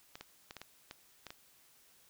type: clicks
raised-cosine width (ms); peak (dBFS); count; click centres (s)
0.2; -28; 8; 0.155 / 0.21 / 0.509 / 0.567 / 0.616 / 0.911 / 1.267 / 1.305
effects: white hiss -65 dBFS RMS until 2.09 s